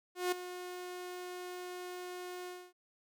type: tone with ADSR envelope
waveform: sawtooth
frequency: 360.5 Hz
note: F#4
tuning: 45 cents flat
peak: -25 dBFS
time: 0.15-2.73 s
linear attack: 170 ms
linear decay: 7 ms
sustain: -13 dB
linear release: 260 ms
effects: none